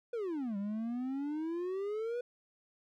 triangle exponential two-way sweep, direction down then up, 493.9 to 196 to 493.9 Hz, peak -32 dBFS, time 0.13-2.21 s, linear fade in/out 5 ms, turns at 0.57 s, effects none

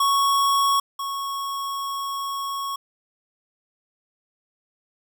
square tone pair in turn, 1109 / 1104.1 Hz, C#6 / C#6, 0 / -7 cents, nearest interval unison, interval 7 cents, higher first, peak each -18 / -27 dBFS, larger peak first, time 0-0.8 / 0.99-2.76 s, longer second, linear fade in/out 5 ms, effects none

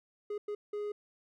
triangle tone bursts at uneven times, 415.3 Hz, G#4, in tune, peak -32 dBFS, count 3, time 0.3-0.38 / 0.48-0.55 / 0.73-0.92 s, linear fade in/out 5 ms, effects none

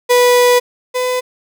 35% pulse tone pair in turn, 491.2 / 502.7 Hz, B4 / B4, -9 / +31 cents, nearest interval unison, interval 40 cents, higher second, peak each -6 / -13 dBFS, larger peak first, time 0.09-0.6 / 0.94-1.21 s, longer first, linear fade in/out 20 ms, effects none

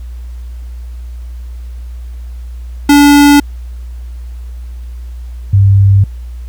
square / sine tone pair in turn, 288 / 98.64 Hz, D4 / G2, -34 / +11 cents, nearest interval octave + perfect fifth, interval 1855 cents, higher first, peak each -3 dBFS, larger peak neither, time 2.89-3.4 / 5.53-6.04 s, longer neither, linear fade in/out 5 ms, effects added 60 Hz sine -22 dBFS peak until 6.48 s + pink hiss -48 dBFS RMS until 6.48 s

